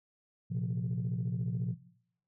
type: chord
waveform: sine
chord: Bb suspended second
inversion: none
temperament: equal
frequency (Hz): 116.54 / 130.81 / 174.61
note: Bb2 / C3 / F3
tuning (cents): 0 / 0 / 0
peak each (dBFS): -34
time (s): 0.5-1.75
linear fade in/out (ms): 20
effects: noise-tail reverb RT60 0.7 s tail -18 dB re dry + tanh soft clip ceiling -26 dBFS